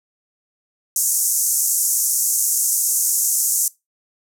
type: band-pass noise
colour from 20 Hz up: pink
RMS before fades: -19 dBFS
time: 0.96-3.68 s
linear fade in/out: 2 ms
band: 6200 to 14000 Hz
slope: 48 dB/octave
effects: noise-tail reverb RT60 0.2 s tail -21 dB re dry